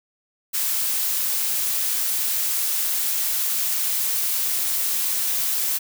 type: noise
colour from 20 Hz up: blue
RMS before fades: -23 dBFS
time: 0.53-5.79 s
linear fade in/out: 20 ms
effects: none